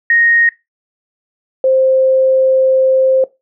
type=tone pair in turn; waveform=sine; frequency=1864.7 / 525.1 Hz; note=A#6 / C5; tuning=0 / +6 cents; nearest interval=octave + minor seventh; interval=2194 cents; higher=first; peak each=-8 dBFS; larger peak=neither; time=0.1-0.49 / 1.64-3.24 s; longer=second; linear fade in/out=2 ms; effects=noise-tail reverb RT60 0.2 s tail -18 dB re dry